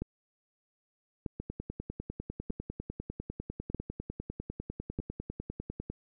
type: two click trains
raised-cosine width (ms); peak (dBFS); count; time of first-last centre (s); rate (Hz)
3; -24 / -21; 46 / 5; 1.4-5.9 / 0.02-4.989; 10 / 0.805
effects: none